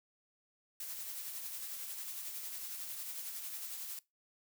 blue noise with tremolo, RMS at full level -42 dBFS, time 0.8-3.99 s, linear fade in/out 2 ms, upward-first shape sine, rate 11 Hz, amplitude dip 35%, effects noise-tail reverb RT60 0.2 s tail -21 dB re dry

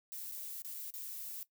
violet noise with dropouts, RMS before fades -44 dBFS, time 0.12-1.43 s, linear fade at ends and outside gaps 0 ms, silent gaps 0.314-0.32 / 0.619-0.647 / 0.741-0.745 / 0.904-0.939 s, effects noise-tail reverb RT60 0.1 s tail -17 dB re dry

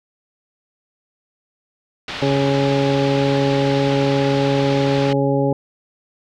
white low-pass noise, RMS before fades -29 dBFS, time 2.08-5.13 s, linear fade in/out 2 ms, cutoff 4000 Hz, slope 24 dB/octave
harmonic tone, 138.59 Hz, C#3, in tune, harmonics 1 / 2 / 3 / 4 / 6, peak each -20 / -20 / -21 / -21 / -26 dBFS, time 2.22-5.53 s, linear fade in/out 2 ms
effects none

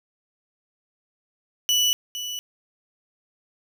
30% pulse tone with echo, 2960 Hz, F#7, in tune, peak -15 dBFS, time 1.69-1.93 s, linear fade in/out 0 ms, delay 460 ms, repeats 1, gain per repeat -11 dB, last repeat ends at 2.39 s, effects none

